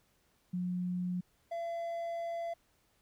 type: tone pair in turn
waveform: sine / triangle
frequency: 179.7 / 676.9 Hz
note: F3 / E5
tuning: +50 / +46 cents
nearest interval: octave + major seventh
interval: 2296 cents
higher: second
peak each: -32 / -33 dBFS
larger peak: first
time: 0.53-1.21 / 1.51-2.54 s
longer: second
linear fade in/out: 10 ms
effects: pink hiss -72 dBFS RMS until 3.01 s